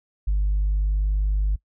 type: tone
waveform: sine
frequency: 50.3 Hz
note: G1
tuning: 45 cents sharp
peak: -17 dBFS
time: 0.27-1.56 s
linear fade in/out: 10 ms
effects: noise-tail reverb RT60 0.1 s tail -22 dB re dry + tanh soft clip ceiling -16 dBFS